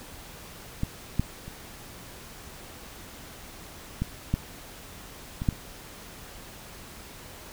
clicks, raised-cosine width 5 ms, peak -14 / -10 / -27 / -14 / -11 / -19 / -9 / -30 dBFS, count 8, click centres 0.834 / 1.196 / 1.48 / 4.02 / 4.34 / 5.419 / 5.488 / 5.527 s, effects pink hiss -45 dBFS RMS until 7.52 s

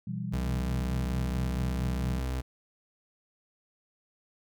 sine chord, E minor, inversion second, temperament equal with one note detuned, 123.47 / 168.08 / 196 Hz, B2 / E3 / G3, 0 / +34 / 0 cents, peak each -36 dBFS, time 0.07-2.19 s, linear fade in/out 5 ms
35% pulse tone, 64 Hz, C2, 38 cents flat, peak -28 dBFS, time 0.32-2.42 s, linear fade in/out 20 ms
effects none

